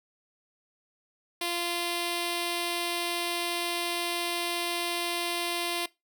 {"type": "tone with notch filter", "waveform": "5% pulse", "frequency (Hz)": 345.7, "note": "F4", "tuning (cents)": -18, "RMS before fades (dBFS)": -31, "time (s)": [1.41, 5.86], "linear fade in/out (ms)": 5, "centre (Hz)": 1500, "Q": 1.6, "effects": ["noise-tail reverb RT60 0.2 s tail -20 dB re dry"]}